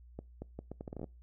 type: accelerating click train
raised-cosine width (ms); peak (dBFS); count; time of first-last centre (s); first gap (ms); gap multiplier
2; -28; 12; 0.19-1.042; 230; 0.74
effects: noise-tail reverb RT60 0.3 s tail -25 dB re dry + added 60 Hz sine -53 dBFS peak until 1.22 s